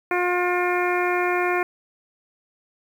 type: harmonic tone with a mistuned harmonic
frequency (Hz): 356.8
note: F4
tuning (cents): +37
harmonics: 1 / 2 / 3 / 4 / 5 / 6 / 7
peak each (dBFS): -23 / -26 / -28 / -29 / -30 / -31 / -31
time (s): 0.11-1.63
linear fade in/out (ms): 2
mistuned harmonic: 7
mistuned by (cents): -60
effects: 8-bit